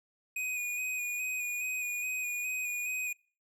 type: tone with vibrato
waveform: square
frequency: 2479 Hz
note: D#7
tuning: 7 cents flat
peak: -33 dBFS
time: 0.36-3.13 s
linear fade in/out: 5 ms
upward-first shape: square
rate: 2.4 Hz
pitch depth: 20 cents each way
effects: noise-tail reverb RT60 0.4 s tail -25 dB re dry